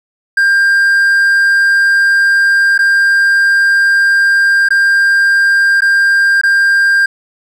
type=tone with dropouts; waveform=triangle; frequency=1596 Hz; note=G6; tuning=31 cents sharp; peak=-5 dBFS; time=0.37-7.06 s; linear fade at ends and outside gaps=5 ms; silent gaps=2.779-2.789 / 4.688-4.705 / 5.807-5.819 / 6.414-6.434 s; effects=none